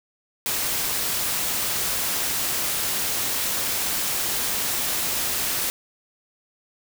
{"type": "noise", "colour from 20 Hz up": "white", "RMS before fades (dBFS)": -25, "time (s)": [0.46, 5.7], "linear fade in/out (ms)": 0, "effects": []}